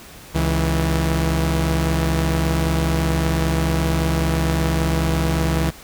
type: tone pair together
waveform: sawtooth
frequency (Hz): 68.9 / 162.93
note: C#2 / E3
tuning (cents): -10 / -20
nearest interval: octave + minor third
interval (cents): 1490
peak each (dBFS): -16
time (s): 0.34-5.71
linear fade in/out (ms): 20
effects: pink hiss -41 dBFS RMS until 5.83 s